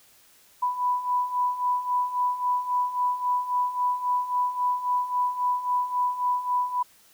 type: beating tone pair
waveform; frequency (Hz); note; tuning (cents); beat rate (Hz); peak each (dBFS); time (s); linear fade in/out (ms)
sine; 987.8 / 991.5; B5 / B5; 0 / +7; 3.7; -29 / -24; 0.62-6.83; 10
effects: white hiss -57 dBFS RMS until 7.13 s